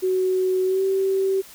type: tone with pitch glide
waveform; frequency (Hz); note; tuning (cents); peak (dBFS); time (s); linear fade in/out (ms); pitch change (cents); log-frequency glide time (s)
sine; 372.5 to 385.2; F#4 to G4; +12 to -30; -18; 0.02-1.42; 20; +58; 0.65-0.83
effects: white hiss -45 dBFS RMS until 1.54 s